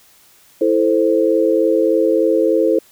sine chord, A minor, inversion second, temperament equal, 329.6 / 440 / 523.3 Hz, E4 / A4 / C5, 0 / 0 / 0 cents, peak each -16 dBFS, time 0.61-2.79 s, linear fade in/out 5 ms, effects white hiss -50 dBFS RMS until 2.91 s

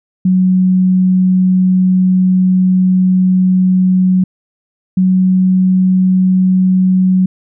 sine tone pair in turn, 185 / 185.8 Hz, F#3 / F#3, 0 / +7 cents, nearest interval unison, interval 7 cents, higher second, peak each -7 dBFS, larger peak neither, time 0.25-4.24 / 4.97-7.26 s, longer first, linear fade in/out 5 ms, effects none

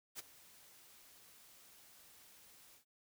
white noise with ADSR envelope, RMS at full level -44 dBFS, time 0.15-2.85 s, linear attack 42 ms, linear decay 17 ms, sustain -18 dB, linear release 110 ms, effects none

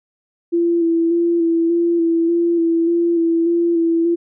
sine tone with vibrato, 336.6 Hz, E4, 36 cents sharp, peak -13 dBFS, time 0.52-4.16 s, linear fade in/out 20 ms, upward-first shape square, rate 1.7 Hz, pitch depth 22 cents each way, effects none

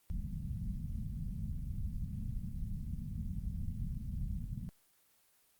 pink low-pass noise, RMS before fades -39 dBFS, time 0.1-4.69 s, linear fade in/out 0 ms, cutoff 210 Hz, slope 48 dB/octave, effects white hiss -70 dBFS RMS until 5.59 s + Opus 24 kbps

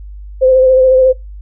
sine tone with vibrato, 518 Hz, C5, 17 cents flat, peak -5 dBFS, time 0.41-1.13 s, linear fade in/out 20 ms, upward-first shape sine, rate 14 Hz, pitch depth 26 cents each way, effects noise-tail reverb RT60 0.2 s tail -22 dB re dry + added 50 Hz sine -27 dBFS peak until 1.41 s

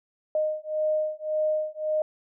sine beating tone pair, 616 / 617.8 Hz, D#5 / D#5, -17 / -12 cents, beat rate 1.8 Hz, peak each -27 dBFS, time 0.35-2.02 s, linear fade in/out 2 ms, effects none

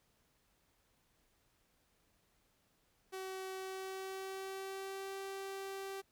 sawtooth tone with pitch glide, 379 to 389.2 Hz, F#4 to G4, +42 to -12 cents, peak -38 dBFS, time 3.12-6.02 s, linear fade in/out 20 ms, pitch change +46 cents, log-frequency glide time 3.55-5.17 s, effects pink hiss -75 dBFS RMS until 6.11 s

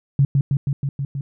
sine tone with echo, 138.59 Hz, C#3, in tune, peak -11 dBFS, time 0.19-0.25 s, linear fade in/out 2 ms, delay 160 ms, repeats 6, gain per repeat -2 dB, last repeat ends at 1.21 s, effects none

